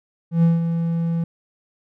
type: tone with ADSR envelope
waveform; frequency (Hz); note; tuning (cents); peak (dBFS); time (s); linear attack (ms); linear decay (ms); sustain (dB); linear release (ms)
triangle; 167.1; E3; +24; -9; 0.31-1.24; 120; 170; -8; 4
effects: none